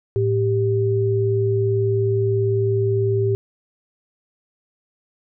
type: tone pair together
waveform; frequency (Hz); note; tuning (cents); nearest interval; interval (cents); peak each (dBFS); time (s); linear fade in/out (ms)
sine; 110.2 / 392.7; A2 / G4; +3 / +3; octave + minor seventh; 2200; -19; 0.16-3.35; 0
effects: none